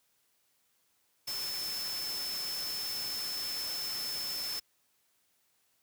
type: tone in noise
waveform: sine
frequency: 5274 Hz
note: E8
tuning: in tune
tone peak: -35 dBFS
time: 1.27-4.6 s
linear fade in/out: 10 ms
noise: white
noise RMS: -41 dBFS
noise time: 1.27-4.6 s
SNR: +3 dB
effects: white hiss -73 dBFS RMS until 5.82 s + high-pass 60 Hz 12 dB/octave